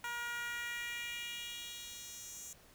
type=tone with high-pass filter sweep; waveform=10% pulse; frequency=475.9 Hz; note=A#4; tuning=36 cents sharp; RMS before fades=-43 dBFS; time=0.04-2.53 s; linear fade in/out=2 ms; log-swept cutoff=1100 to 6700 Hz; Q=2.2; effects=pink hiss -62 dBFS RMS until 2.74 s